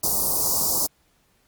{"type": "band-stop noise", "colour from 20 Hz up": "white", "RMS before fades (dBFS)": -22, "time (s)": [0.03, 0.87], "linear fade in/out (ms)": 10, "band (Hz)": [1100, 4700], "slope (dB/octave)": 48, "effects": ["pink hiss -64 dBFS RMS until 1.47 s", "Opus 48 kbps"]}